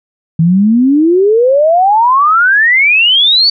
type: exponential sweep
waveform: sine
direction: up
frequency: 158.2 to 4600 Hz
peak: -5 dBFS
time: 0.39-3.5 s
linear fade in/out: 5 ms
effects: none